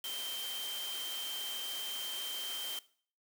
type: tone in noise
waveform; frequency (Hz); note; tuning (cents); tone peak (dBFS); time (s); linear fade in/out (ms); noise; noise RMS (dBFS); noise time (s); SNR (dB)
sine; 3136; G7; 0; -39; 0.04-2.79; 2; white; -43; 0.04-2.79; +1
effects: noise-tail reverb RT60 0.5 s tail -19 dB re dry + high-pass 300 Hz 12 dB/octave